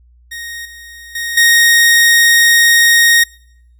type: tone with level steps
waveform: sawtooth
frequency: 1864.7 Hz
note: A#6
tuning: in tune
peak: -21 / -29 / -15 / -3 dBFS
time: 0.31-3.24 s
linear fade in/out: 10 ms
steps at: 0.65 / 1.15 / 1.37 s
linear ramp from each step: 5 ms
effects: noise-tail reverb RT60 0.8 s tail -26 dB re dry + added 60 Hz sine -44 dBFS peak until 3.79 s